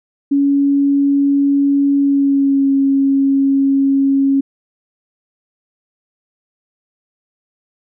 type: tone with pitch glide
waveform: sine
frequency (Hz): 280.6 to 274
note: C#4 to C#4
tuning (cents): +21 to -20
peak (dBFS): -10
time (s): 0.31-4.41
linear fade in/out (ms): 10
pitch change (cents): -41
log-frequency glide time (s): 1.98-2.71
effects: none